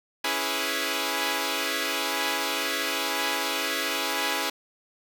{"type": "chord", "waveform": "5% pulse", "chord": "C# minor seventh", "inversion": "none", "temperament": "equal", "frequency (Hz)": [277.2, 329.6, 415.3, 493.9], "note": ["C#4", "E4", "G#4", "B4"], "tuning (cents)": [0, 0, 0, 0], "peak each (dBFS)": -20, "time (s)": [0.24, 4.5], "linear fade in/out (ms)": 5, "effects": []}